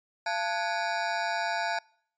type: ring-modulated tone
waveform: 25% pulse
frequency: 784 Hz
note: G5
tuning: in tune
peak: -21 dBFS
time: 0.26-1.79 s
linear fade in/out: 5 ms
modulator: 97.5 Hz
effects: noise-tail reverb RT60 0.6 s tail -26 dB re dry + resampled to 16000 Hz